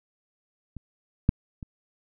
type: clicks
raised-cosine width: 5 ms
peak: -26 / -6 / -25 dBFS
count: 3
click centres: 0.767 / 1.291 / 1.628 s
effects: none